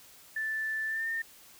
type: tone with pitch glide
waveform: sine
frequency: 1760 to 1815.8 Hz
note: A6 to A#6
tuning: 0 to -46 cents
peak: -30 dBFS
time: 0.36-1.22 s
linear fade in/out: 5 ms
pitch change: +54 cents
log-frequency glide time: 0.87-1.09 s
effects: white hiss -55 dBFS RMS until 1.59 s